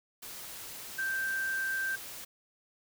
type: tone in noise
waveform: sine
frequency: 1568 Hz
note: G6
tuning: in tune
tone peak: -30 dBFS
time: 0.98-1.96 s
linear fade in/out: 10 ms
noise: white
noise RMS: -44 dBFS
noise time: 0.22-2.25 s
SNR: +11 dB
effects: none